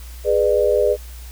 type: chord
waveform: sine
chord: G# diminished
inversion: none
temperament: equal with one note detuned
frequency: 415.3 / 493.9 / 599.7 Hz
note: G#4 / B4 / D5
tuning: 0 / 0 / +36 cents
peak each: -18 dBFS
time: 0.24-0.97 s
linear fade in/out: 50 ms
effects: added 60 Hz sine -33 dBFS peak until 1.31 s + white hiss -44 dBFS RMS until 1.31 s